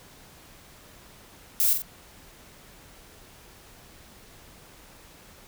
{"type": "noise with echo", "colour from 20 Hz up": "violet", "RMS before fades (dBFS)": -22, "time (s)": [1.6, 1.73], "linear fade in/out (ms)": 0, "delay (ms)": 45, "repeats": 2, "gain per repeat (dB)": -6, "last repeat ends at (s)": 1.82, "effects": ["pink hiss -51 dBFS RMS until 5.47 s"]}